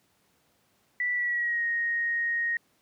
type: tone with pitch glide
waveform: sine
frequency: 1966 to 1869.6 Hz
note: B6 to A#6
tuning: -8 to +5 cents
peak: -25 dBFS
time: 1-2.57 s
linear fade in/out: 2 ms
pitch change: -87 cents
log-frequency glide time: 1.13-1.65 s
effects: pink hiss -68 dBFS RMS until 2.81 s + high-pass 100 Hz 12 dB/octave